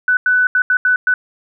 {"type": "tone bursts at uneven times", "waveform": "sine", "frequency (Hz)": 1495, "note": "F#6", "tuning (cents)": 17, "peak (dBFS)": -10, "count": 6, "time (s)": [[0.08, 0.17], [0.26, 0.47], [0.55, 0.62], [0.7, 0.77], [0.85, 0.96], [1.07, 1.14]], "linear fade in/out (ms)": 2, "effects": []}